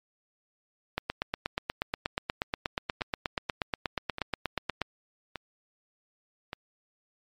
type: two click trains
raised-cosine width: 0.3 ms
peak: -19 / -12 dBFS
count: 4 / 33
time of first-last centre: 3.01-6.531 / 0.98-4.817 s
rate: 0.852 / 8.34 Hz
effects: MP3 64 kbps